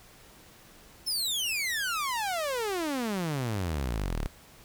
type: exponential sweep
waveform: sawtooth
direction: down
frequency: 5390 to 32.7 Hz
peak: -25 dBFS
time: 1.06-4.28 s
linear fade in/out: 20 ms
effects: pink hiss -54 dBFS RMS until 4.64 s